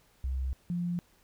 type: tone pair in turn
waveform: sine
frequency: 65.41 / 174.62 Hz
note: C2 / F3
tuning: 0 / 0 cents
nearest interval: octave + perfect fourth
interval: 1700 cents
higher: second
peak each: -29 / -29 dBFS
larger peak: neither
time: 0.24-0.53 / 0.7-0.99 s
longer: neither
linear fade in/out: 0 ms
effects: pink hiss -65 dBFS RMS until 1.23 s